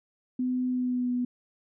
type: tone with pitch glide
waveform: sine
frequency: 252.5 to 246.7 Hz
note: B3 to B3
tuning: +39 to -2 cents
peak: -25 dBFS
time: 0.39-1.25 s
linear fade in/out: 5 ms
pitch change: -41 cents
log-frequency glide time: 0.68-1.12 s
effects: none